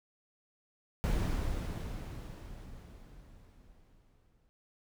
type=noise with exponential decay; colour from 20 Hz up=brown; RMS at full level=-29 dBFS; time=1.04-4.49 s; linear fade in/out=0 ms; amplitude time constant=750 ms; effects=none